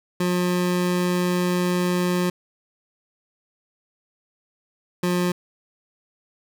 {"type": "tone pair in turn", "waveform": "25% pulse", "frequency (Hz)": [178.8, 178.07], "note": ["F3", "F3"], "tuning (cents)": [41, 34], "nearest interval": "unison", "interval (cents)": 7, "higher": "first", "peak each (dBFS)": -16, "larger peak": "neither", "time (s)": [[0.2, 2.3], [5.03, 5.32]], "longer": "first", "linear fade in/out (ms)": 5, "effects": []}